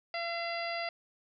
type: harmonic tone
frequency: 681 Hz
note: F5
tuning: 44 cents flat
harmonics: 1 / 2 / 3 / 4 / 5 / 6 / 7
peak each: -36 / -43 / -39 / -43 / -50 / -50 / -42 dBFS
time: 0.14-0.89 s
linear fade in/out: 2 ms
effects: none